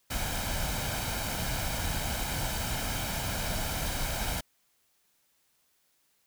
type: noise with comb filter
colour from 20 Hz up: pink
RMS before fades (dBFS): -32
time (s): 0.1-4.41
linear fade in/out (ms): 10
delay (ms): 1.3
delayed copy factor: +0.55
effects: white hiss -71 dBFS RMS until 6.26 s